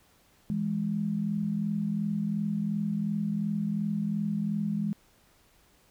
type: tone pair together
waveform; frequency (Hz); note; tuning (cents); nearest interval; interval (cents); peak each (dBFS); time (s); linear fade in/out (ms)
sine; 164.81 / 207.6; E3 / G#3; 0 / 0; major third; 400; -32 / -28; 0.5-4.93; 0
effects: pink hiss -63 dBFS RMS until 5.9 s